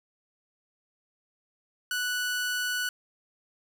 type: tone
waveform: sawtooth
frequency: 1480 Hz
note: F#6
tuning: in tune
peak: -24 dBFS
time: 1.91-2.89 s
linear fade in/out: 2 ms
effects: none